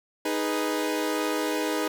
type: chord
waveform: sawtooth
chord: G# minor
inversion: second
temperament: equal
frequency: 311.1 / 415.3 / 493.9 Hz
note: D#4 / G#4 / B4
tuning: 0 / 0 / 0 cents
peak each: -24 / -27 / -27 dBFS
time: 0.25-1.88 s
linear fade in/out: 5 ms
effects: none